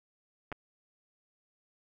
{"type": "clicks", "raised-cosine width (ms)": 0.5, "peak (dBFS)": -24, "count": 2, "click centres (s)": [0.518, 0.525], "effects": []}